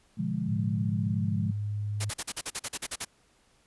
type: chord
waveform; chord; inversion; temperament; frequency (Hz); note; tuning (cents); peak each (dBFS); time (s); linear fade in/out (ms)
sine; B diminished seventh; none; equal; 123.47 / 146.83 / 174.61 / 207.7; B2 / D3 / F3 / Ab3; 0 / 0 / 0 / 0; -36 / -35 / -32 / -32; 0.17-1.52; 20
type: tone with pitch glide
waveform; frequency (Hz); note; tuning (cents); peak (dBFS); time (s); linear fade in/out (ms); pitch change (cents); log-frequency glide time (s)
sine; 109.4 to 103.92; A2 to G#2; -9 to +2; -29; 0.48-2.1; 5; -89; 0.69-1.42
type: noise bursts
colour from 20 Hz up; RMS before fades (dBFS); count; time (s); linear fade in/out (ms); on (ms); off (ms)
white; -32; 12; 2-3.05; 10; 49; 42
effects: pink hiss -65 dBFS RMS until 3.66 s + resampled to 24000 Hz